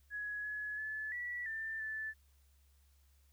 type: tone with pitch steps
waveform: sine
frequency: 1678 / 1695 / 1728 / 1947 / 1782 / 1751 Hz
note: G#6 / G#6 / A6 / B6 / A6 / A6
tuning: +17 / +35 / -32 / -25 / +22 / -9 cents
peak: -38 dBFS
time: 0.1-2.14 s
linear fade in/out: 50 ms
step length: 340 ms
effects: added 69 Hz sine -65 dBFS peak until 3.32 s + white hiss -75 dBFS RMS until 3.32 s